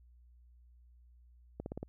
accelerating click train, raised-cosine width 2 ms, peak -26 dBFS, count 5, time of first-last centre 1.6-1.83 s, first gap 61 ms, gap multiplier 0.96, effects added 60 Hz sine -58 dBFS peak until 1.88 s

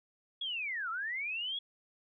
sine linear two-way sweep, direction down then up, 3384 to 1278 to 3384 Hz, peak -34 dBFS, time 0.41-1.59 s, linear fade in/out 5 ms, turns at 0.9 s, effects none

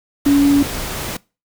sine tone in noise, 283.4 Hz, C#4, 38 cents sharp, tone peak -9 dBFS, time 0.26-0.63 s, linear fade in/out 5 ms, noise pink, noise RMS -25 dBFS, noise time 0.25-1.17 s, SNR +13 dB, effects noise-tail reverb RT60 0.3 s tail -23 dB re dry

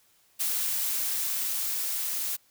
blue noise with level ramp, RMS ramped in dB -28 to -31 dBFS, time 0.39-2.37 s, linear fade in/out 20 ms, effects white hiss -64 dBFS RMS until 2.5 s

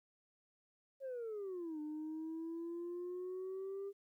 sine exponential two-way sweep, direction down then up, 551 to 300.7 to 400.3 Hz, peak -39 dBFS, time 1-3.93 s, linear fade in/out 50 ms, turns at 1.8 s, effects tanh soft clip ceiling -39 dBFS + 13-bit

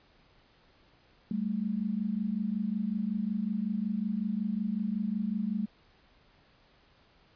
sine tone pair together, 194.59 / 220 Hz, G3 / A3, -12 / 0 cents, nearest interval major second, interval 212 cents, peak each -32 / -31 dBFS, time 1.31-5.66 s, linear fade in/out 2 ms, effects pink hiss -63 dBFS RMS until 7.35 s + resampled to 11025 Hz

